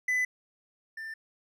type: tone pair in turn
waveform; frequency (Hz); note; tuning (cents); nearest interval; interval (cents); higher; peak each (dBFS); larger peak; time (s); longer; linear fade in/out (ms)
triangle; 2003 / 1784.5; B6 / A6; +24 / +24; major second; 200; first; -23 / -35; first; 0.08-0.25 / 0.97-1.14; neither; 5
effects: none